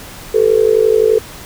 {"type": "tone with amplitude modulation", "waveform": "sine", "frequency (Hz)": 440, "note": "A4", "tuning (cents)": 0, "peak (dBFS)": -4, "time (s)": [0.34, 1.19], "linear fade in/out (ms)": 10, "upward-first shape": "sine", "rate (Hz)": 51.7, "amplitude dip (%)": 90, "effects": ["pink hiss -33 dBFS RMS until 1.45 s"]}